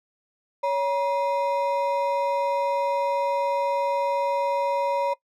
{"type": "ring-modulated tone", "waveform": "triangle", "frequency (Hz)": 758, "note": "F#5", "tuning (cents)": 42, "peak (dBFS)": -16, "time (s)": [0.63, 5.14], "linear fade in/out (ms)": 10, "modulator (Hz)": 199, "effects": ["noise-tail reverb RT60 0.1 s tail -20 dB re dry"]}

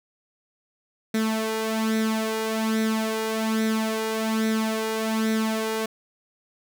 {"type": "tone with flanger", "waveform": "sawtooth", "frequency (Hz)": 220.6, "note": "A3", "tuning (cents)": 5, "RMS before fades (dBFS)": -25, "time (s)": [1.14, 5.86], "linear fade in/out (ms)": 5, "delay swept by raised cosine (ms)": [0.51, 2.11], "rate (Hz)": 1.2, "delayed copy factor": 0.65, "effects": []}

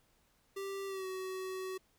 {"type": "tone with pitch glide", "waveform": "square", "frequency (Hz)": [392, 375.8], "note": ["G4", "F#4"], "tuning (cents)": [0, 27], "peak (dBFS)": -39, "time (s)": [0.56, 1.78], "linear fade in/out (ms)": 10, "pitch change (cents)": -73, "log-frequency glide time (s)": [0.87, 1.06], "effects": ["pink hiss -72 dBFS RMS until 1.98 s"]}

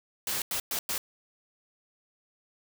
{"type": "noise bursts at uneven times", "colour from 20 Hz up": "white", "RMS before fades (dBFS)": -31, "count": 4, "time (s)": [[0.27, 0.42], [0.51, 0.6], [0.71, 0.79], [0.89, 0.98]], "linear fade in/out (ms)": 2, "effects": []}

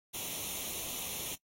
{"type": "noise with comb filter", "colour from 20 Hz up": "white", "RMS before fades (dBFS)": -39, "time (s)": [0.13, 1.36], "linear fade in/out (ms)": 20, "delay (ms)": 0.31, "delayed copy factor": 0.7, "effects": ["noise-tail reverb RT60 0.1 s tail -23 dB re dry", "AAC 48 kbps"]}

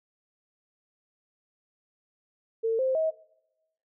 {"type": "tone with pitch steps", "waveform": "sine", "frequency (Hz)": [451.3, 523, 637], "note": ["A4", "C5", "D#5"], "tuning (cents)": [44, -1, 41], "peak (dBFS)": -23, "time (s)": [2.63, 3.11], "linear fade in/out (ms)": 20, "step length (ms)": 160, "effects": ["noise-tail reverb RT60 1.0 s tail -23 dB re dry"]}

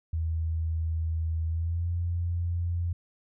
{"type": "tone with pitch glide", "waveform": "sine", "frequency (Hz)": [81, 86.31], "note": ["E2", "F2"], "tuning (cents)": [-30, -20], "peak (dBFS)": -26, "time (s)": [0.13, 2.93], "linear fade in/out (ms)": 5, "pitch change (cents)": 110, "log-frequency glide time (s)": [1.47, 1.89], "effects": []}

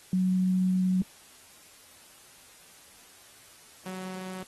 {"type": "tone pair in turn", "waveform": ["sine", "sawtooth"], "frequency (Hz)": [185, 186.18], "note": ["F#3", "F#3"], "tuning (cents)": [0, 11], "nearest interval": "unison", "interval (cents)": 11, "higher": "second", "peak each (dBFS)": [-22, -33], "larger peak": "first", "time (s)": [[0.13, 1.02], [3.86, 4.43]], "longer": "first", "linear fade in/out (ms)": 2, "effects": ["white hiss -54 dBFS RMS until 4.47 s", "AAC 32 kbps"]}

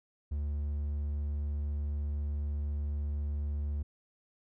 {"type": "tone", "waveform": "triangle", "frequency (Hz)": 73, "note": "D2", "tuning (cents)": -10, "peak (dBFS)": -29, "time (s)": [0.31, 3.83], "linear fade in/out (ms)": 10, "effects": []}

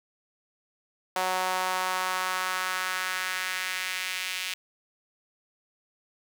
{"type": "tone with high-pass filter sweep", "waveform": "sawtooth", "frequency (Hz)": 185, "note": "F#3", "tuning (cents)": 0, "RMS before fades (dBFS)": -30, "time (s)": [1.16, 4.54], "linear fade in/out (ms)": 2, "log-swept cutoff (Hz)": [750, 2600], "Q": 1.8, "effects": []}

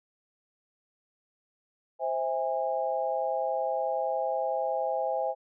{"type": "chord", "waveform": "sine", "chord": "C augmented", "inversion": "none", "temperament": "just", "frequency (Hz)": [523.3, 654.1, 817.6], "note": ["C5", "E5", "G#5"], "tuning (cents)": [0, -14, -27], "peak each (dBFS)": -31, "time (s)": [1.99, 5.35], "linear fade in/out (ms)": 50, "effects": []}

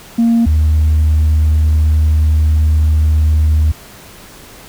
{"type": "tone pair in turn", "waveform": "sine", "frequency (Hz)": [231.6, 77.29], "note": ["A#3", "D#2"], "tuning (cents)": [-11, -11], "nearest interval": "octave + perfect fifth", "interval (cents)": 1900, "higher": "first", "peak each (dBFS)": -6, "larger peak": "neither", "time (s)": [[0.18, 0.46], [0.46, 3.72]], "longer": "second", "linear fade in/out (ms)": 10, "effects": ["tanh soft clip ceiling -6 dBFS", "pink hiss -37 dBFS RMS until 4.68 s"]}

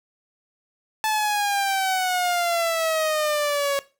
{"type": "exponential sweep", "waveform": "sawtooth", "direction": "down", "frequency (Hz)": [873, 555], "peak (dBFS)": -17, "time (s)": [1.04, 3.79], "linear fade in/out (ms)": 0, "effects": ["noise-tail reverb RT60 0.3 s tail -18 dB re dry"]}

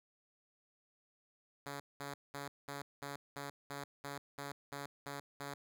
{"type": "tone bursts", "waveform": "5% pulse", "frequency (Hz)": 141.5, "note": "C#3", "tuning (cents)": 36, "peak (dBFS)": -31, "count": 12, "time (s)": [1.66, 5.54], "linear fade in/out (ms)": 2, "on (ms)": 140, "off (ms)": 200, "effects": []}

